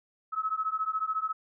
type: beating tone pair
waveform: sine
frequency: 1283 / 1297 Hz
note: E6 / E6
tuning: -47 / -28 cents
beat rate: 14 Hz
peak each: -31 dBFS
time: 0.32-1.33 s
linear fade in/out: 20 ms
effects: none